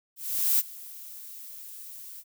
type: noise with ADSR envelope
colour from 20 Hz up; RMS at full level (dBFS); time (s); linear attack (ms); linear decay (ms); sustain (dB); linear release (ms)
violet; -22; 0.16-2.24; 430; 30; -21; 50
effects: none